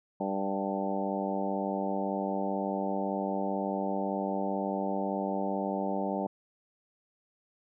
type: harmonic tone with a mistuned harmonic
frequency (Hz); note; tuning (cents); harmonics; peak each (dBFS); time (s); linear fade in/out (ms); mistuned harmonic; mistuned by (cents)
98; G2; 0; 2 / 3 / 4 / 5 / 6 / 7 / 8 / 9; -34 / -37 / -39 / -39 / -36 / -41 / -37 / -39; 0.2-6.27; 5; 8; -29
effects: none